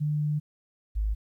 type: tone pair in turn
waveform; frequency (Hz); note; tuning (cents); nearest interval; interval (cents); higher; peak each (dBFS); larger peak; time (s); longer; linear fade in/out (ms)
sine; 149.6 / 52.53; D3 / G#1; +32 / +20; octave + tritone; 1812; first; -24; neither; 0-0.4 / 0.95-1.15; first; 20
effects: 11-bit